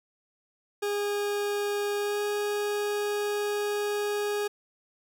40% pulse tone with pitch glide, 409.8 to 413.4 Hz, G#4 to G#4, -23 to -8 cents, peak -26 dBFS, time 0.82-4.48 s, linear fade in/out 10 ms, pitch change +15 cents, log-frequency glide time 1.98-2.22 s, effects none

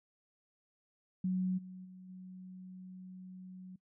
sine tone with level steps, 184.9 Hz, F#3, 1 cent flat, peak -30 / -45 / -49 / -46 dBFS, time 1.24-3.76 s, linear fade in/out 5 ms, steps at 1.57 / 1.84 / 2.08 s, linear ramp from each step 20 ms, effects noise-tail reverb RT60 0.1 s tail -22 dB re dry

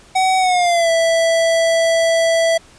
square tone with pitch glide, 754 to 660.2 Hz, F#5 to E5, +32 to +2 cents, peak -13 dBFS, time 0.15-2.58 s, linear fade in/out 10 ms, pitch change -230 cents, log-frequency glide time 0.38-0.9 s, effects pink hiss -46 dBFS RMS until 2.78 s + resampled to 22050 Hz

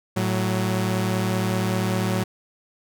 sawtooth tone pair together, 110.6 / 186.01 Hz, A2 / F#3, +9 / +9 cents, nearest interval major sixth, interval 900 cents, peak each -20 dBFS, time 0.16-2.24 s, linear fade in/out 10 ms, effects none

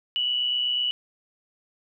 sine tone with amplitude modulation, 2948 Hz, F#7, 7 cents flat, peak -20 dBFS, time 0.16-0.91 s, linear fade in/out 0 ms, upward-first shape sine, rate 128 Hz, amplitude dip 50%, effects none

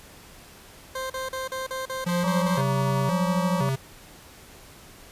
20% pulse tone bursts, 523.3 Hz, C5, in tune, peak -24 dBFS, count 9, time 0.95-2.612 s, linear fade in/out 5 ms, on 150 ms, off 39 ms
square tone with vibrato, 153.3 Hz, D#3, 25 cents flat, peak -24 dBFS, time 2.06-3.76 s, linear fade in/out 10 ms, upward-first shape square, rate 0.97 Hz, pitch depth 240 cents each way
harmonic tone, 189 Hz, F#3, 37 cents sharp, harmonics 1 / 3 / 5 / 6, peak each -29 / -31 / -32 / -33 dBFS, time 2.24-3.69 s, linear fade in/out 0 ms
effects pink hiss -48 dBFS RMS until 5.11 s + resampled to 32000 Hz

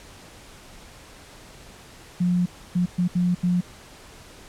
sine tone bursts at uneven times, 177.9 Hz, F3, 32 cents sharp, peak -18 dBFS, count 5, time 2.2-2.46 / 2.75-2.86 / 2.98-3.08 / 3.15-3.35 / 3.43-3.61 s, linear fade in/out 10 ms, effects pink hiss -46 dBFS RMS until 4.48 s + low-pass 10000 Hz 12 dB/octave

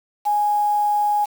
sine tone with quantisation, 830.6 Hz, G#5, in tune, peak -16 dBFS, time 0.25-1.26 s, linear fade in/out 20 ms, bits 6, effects none

